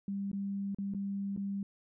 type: tone with dropouts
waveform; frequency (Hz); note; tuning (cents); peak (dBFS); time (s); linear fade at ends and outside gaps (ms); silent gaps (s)
sine; 198.3; G3; +20; -33; 0.08-1.63; 2; 0.316-0.33 / 0.747-0.785 / 0.938-0.947 / 1.364-1.374
effects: none